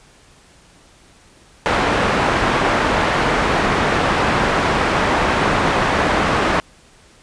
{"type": "low-pass noise", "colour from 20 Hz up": "white", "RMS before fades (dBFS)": -17, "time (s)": [1.66, 6.6], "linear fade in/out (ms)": 0, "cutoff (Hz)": 1400, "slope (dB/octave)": 12, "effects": ["pink hiss -49 dBFS RMS until 7.22 s", "resampled to 22050 Hz"]}